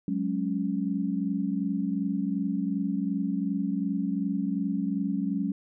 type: chord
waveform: sine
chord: F# suspended second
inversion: none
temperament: equal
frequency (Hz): 185 / 207.7 / 277.2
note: F#3 / G#3 / C#4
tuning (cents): 0 / 0 / 0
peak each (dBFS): -30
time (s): 0.08-5.52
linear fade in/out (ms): 2
effects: none